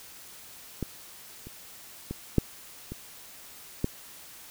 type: clicks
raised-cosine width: 3 ms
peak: -17 / -29 / -20 / -7 / -23 / -12 dBFS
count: 6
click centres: 0.827 / 1.47 / 2.11 / 2.383 / 2.92 / 3.844 s
effects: white hiss -48 dBFS RMS until 4.5 s